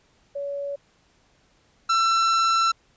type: tone pair in turn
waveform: sine / 45% pulse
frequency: 565 / 1341 Hz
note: C#5 / E6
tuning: +33 / +29 cents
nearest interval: octave + minor third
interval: 1496 cents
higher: second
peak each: -27 / -18 dBFS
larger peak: second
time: 0.35-0.76 / 1.89-2.72 s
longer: second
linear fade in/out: 10 ms
effects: pink hiss -62 dBFS RMS until 2.96 s + resampled to 16000 Hz